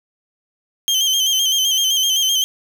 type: tone with vibrato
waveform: 30% pulse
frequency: 3136 Hz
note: G7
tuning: in tune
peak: -12 dBFS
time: 0.88-2.44 s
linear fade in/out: 0 ms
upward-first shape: square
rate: 7.8 Hz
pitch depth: 42 cents each way
effects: none